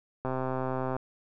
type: click train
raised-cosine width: 1 ms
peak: -18 dBFS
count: 94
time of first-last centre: 0.25-0.965 s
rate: 130 Hz
effects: none